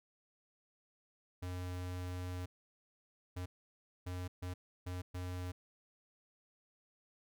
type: tone bursts at uneven times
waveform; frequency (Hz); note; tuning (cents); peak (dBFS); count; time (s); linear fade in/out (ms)
square; 90.3; F#2; -42; -40; 6; 1.42-2.46 / 3.36-3.46 / 4.06-4.28 / 4.42-4.54 / 4.86-5.02 / 5.14-5.52; 10
effects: none